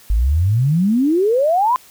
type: exponential sweep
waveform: sine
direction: up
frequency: 49.12 to 1041 Hz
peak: -12 dBFS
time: 0.1-1.76 s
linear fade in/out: 0 ms
effects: white hiss -46 dBFS RMS until 1.9 s